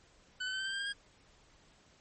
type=tone with pitch steps; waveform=25% pulse; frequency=1500 / 1517.4 / 1535.1 / 1552.9 / 1570.9 / 1589.2 / 1607.7 / 1626.3 Hz; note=F#6 / F#6 / G6 / G6 / G6 / G6 / G6 / G#6; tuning=+23 / +43 / -37 / -17 / +3 / +23 / +43 / -37 cents; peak=-31 dBFS; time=0.4-0.928 s; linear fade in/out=10 ms; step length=66 ms; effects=pink hiss -64 dBFS RMS until 2 s + MP3 32 kbps

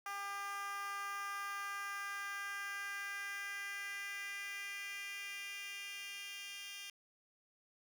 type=tone with high-pass filter sweep; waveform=10% pulse; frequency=400.3 Hz; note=G4; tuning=36 cents sharp; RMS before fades=-44 dBFS; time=0.06-6.9 s; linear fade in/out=2 ms; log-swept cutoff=980 to 3100 Hz; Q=2.7; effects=10-bit

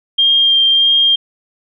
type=tone with vibrato; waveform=sine; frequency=3200 Hz; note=G7; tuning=35 cents sharp; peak=-8 dBFS; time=0.18-1.16 s; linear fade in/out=10 ms; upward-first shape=sine; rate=1.6 Hz; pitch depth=12 cents each way; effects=none

